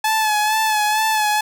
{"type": "tone with vibrato", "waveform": "sawtooth", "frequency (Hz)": 860, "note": "A5", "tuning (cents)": -40, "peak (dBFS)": -12, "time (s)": [0.04, 1.41], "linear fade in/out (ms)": 5, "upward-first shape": "sine", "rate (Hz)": 2.2, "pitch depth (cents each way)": 40, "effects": []}